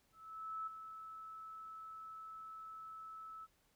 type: tone with ADSR envelope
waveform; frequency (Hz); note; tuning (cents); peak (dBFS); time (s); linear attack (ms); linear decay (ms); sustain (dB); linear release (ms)
sine; 1306; E6; -17; -39; 0.12-3.47; 550; 10; -9; 34
effects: pink hiss -75 dBFS RMS until 3.75 s